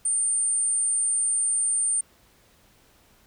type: tone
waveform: sine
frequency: 8940 Hz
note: C#9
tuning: 14 cents sharp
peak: -21 dBFS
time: 0.05-2.01 s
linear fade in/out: 5 ms
effects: pink hiss -59 dBFS RMS until 3.26 s